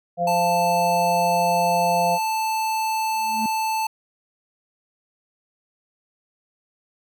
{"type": "harmonic tone", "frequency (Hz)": 173.1, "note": "F3", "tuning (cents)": -15, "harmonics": [1, 3, 4], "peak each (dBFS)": [-29, -26, -20], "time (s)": [0.17, 2.19], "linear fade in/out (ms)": 50}
{"type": "tone", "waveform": "square", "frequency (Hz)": 880, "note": "A5", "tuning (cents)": 0, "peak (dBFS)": -22, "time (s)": [0.27, 3.87], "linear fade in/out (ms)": 5}
{"type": "tone with exponential growth", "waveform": "triangle", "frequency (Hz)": 220, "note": "A3", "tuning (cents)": 0, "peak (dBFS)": -20, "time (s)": [3.11, 3.46], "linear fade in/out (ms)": 2, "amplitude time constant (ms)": 76}
{"effects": []}